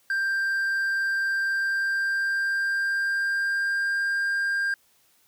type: tone with pitch glide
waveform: triangle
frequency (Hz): 1581 to 1599.4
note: G6 to G6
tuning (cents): +14 to +34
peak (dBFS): -21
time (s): 0.1-4.74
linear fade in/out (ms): 2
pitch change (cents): +20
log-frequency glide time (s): 1.48-4.01
effects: white hiss -63 dBFS RMS until 5.27 s + high-pass 60 Hz 12 dB/octave